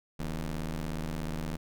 25% pulse ring-modulated tone, 77 Hz, D#2, 17 cents flat, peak -26 dBFS, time 0.19-1.57 s, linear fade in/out 10 ms, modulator 87.1 Hz, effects none

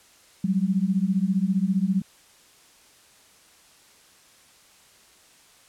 sine beating tone pair, 183.1 / 198.1 Hz, F#3 / G3, -18 / +18 cents, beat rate 15 Hz, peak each -23 dBFS, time 0.44-2.02 s, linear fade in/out 5 ms, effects white hiss -55 dBFS RMS until 5.68 s + low-pass 10000 Hz 12 dB/octave

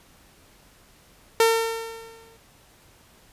sawtooth tone with exponential decay, 453.9 Hz, A#4, 46 cents flat, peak -10 dBFS, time 1.4-2.37 s, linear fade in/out 2 ms, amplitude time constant 210 ms, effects pink hiss -55 dBFS RMS until 3.32 s + resampled to 32000 Hz

